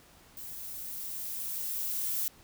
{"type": "noise with level ramp", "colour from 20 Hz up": "violet", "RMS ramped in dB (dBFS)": [-43, -31], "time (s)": [0.37, 2.28], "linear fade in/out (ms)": 0, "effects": ["pink hiss -58 dBFS RMS until 2.43 s"]}